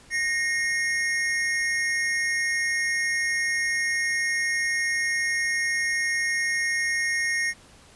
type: tone pair together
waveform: square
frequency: 1856 / 2148 Hz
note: A#6 / C7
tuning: -8 / +45 cents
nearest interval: minor third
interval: 253 cents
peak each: -25 / -29 dBFS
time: 0.1-7.54 s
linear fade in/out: 50 ms
effects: pink hiss -52 dBFS RMS until 7.95 s + resampled to 24000 Hz